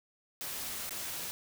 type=noise with dropouts; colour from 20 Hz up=white; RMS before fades=-39 dBFS; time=0.41-1.31 s; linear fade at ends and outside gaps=0 ms; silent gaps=0.893-0.908 s; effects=none